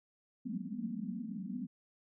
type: band-pass noise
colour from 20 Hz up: pink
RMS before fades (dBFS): -40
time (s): 0.45-1.67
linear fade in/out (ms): 10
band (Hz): 180 to 260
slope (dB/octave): 96
effects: none